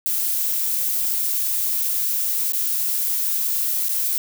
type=noise with dropouts; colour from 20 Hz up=violet; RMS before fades=-22 dBFS; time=0.06-4.18 s; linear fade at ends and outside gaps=0 ms; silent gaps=2.521-2.534 / 3.884-3.892 s; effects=none